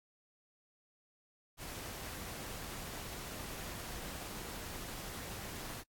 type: noise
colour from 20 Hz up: pink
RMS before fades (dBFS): -45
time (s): 1.57-5.84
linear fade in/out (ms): 50
effects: noise-tail reverb RT60 0.1 s tail -25 dB re dry + AAC 64 kbps